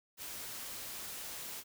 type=noise; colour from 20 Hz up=white; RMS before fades=-44 dBFS; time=0.17-1.64 s; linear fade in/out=50 ms; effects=none

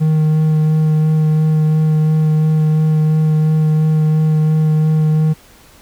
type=tone with vibrato; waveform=triangle; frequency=155.56 Hz; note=D#3; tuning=in tune; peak=-8 dBFS; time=0-5.34 s; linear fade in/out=20 ms; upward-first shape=sine; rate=2.9 Hz; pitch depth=11 cents each way; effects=pink hiss -45 dBFS RMS until 5.81 s

